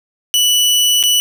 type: tone with dropouts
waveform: sawtooth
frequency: 2960 Hz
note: F#7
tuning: in tune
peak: -7 dBFS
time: 0.34-1.2 s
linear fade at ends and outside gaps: 0 ms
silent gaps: 1.028-1.037 s
effects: none